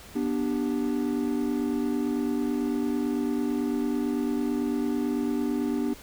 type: chord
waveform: triangle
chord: G major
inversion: first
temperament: just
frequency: 245 / 294 / 392 Hz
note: B3 / D4 / G4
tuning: -14 / +2 / 0 cents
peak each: -26 / -26 / -31 dBFS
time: 0.15-5.94 s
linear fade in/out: 10 ms
effects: pink hiss -47 dBFS RMS until 6.02 s